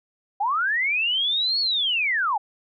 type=linear two-way sweep; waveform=sine; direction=up then down; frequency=764 to 4435 to 764 Hz; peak=-20 dBFS; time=0.4-2.38 s; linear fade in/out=10 ms; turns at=1.6 s; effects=none